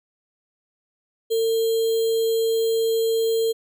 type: tone with sample-and-hold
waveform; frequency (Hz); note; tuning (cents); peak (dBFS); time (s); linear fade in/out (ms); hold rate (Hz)
sine; 451.5; A4; +45; -18; 1.3-3.53; 20; 3675
effects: none